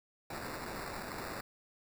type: noise with sample-and-hold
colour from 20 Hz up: violet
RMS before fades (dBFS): -42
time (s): 0.3-1.41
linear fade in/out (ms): 5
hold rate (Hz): 3150
effects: none